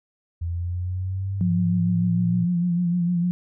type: exponential sweep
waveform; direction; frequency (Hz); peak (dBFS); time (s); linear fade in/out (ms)
sine; up; 84 to 117.4; -24; 0.41-2.45; 10
type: tone with vibrato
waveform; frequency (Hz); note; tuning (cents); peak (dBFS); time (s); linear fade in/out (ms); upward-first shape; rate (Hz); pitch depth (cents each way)
sine; 174.8; F3; +2; -19; 1.41-3.31; 0; sine; 6.6; 42
effects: none